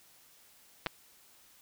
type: clicks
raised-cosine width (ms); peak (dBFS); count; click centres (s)
0.3; -16; 2; 0.862 / 0.868
effects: white hiss -61 dBFS RMS until 1.61 s